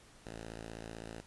5% pulse tone, 55.8 Hz, A1, 25 cents sharp, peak -33 dBFS, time 0.25-1.21 s, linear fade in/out 10 ms, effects pink hiss -60 dBFS RMS until 1.26 s + resampled to 24000 Hz

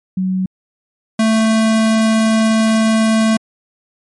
sine / square tone pair in turn, 186.9 / 221.3 Hz, F#3 / A3, +18 / +10 cents, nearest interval minor third, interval 292 cents, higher second, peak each -14 / -11 dBFS, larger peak second, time 0.17-0.46 / 1.19-3.37 s, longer second, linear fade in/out 5 ms, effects MP3 48 kbps

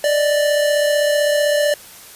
square tone pair together, 587.3 / 623 Hz, D5 / D#5, 0 / +2 cents, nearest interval minor second, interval 102 cents, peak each -15 / -25 dBFS, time 0.04-1.74 s, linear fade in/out 2 ms, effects white hiss -40 dBFS RMS until 2.15 s + resampled to 32000 Hz

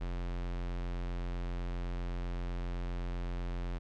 square tone, 43.9 Hz, F1, 10 cents sharp, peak -35 dBFS, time 0-3.79 s, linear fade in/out 20 ms, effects low-pass 4000 Hz 12 dB/octave

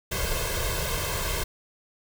pink noise with comb filter, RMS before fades -28 dBFS, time 0.11-1.44 s, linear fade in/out 10 ms, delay 1.9 ms, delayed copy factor +0.95, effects none

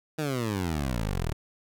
15% pulse exponential sweep, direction down, 160 to 36.79 Hz, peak -21 dBFS, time 0.18-1.33 s, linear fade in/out 10 ms, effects none

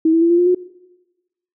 sine tone with pitch steps, 321.2 / 328.9 / 336.8 / 344.9 / 353.1 / 361.6 Hz, E4 / E4 / E4 / F4 / F4 / F#4, -45 / -4 / +37 / -22 / +19 / -40 cents, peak -10 dBFS, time 0.05-0.548 s, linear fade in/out 5 ms, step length 83 ms, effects noise-tail reverb RT60 1.0 s tail -19 dB re dry

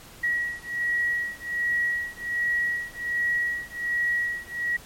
sine beating tone pair, 1914 / 1915.3 Hz, A#6 / A#6, +45 / +46 cents, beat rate 1.3 Hz, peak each -27 dBFS, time 0.23-4.77 s, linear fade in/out 10 ms, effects pink hiss -47 dBFS RMS until 4.85 s + MP3 64 kbps

